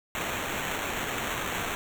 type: noise with sample-and-hold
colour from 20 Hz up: blue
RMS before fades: -32 dBFS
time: 0.15-1.75 s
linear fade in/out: 0 ms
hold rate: 4900 Hz
effects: none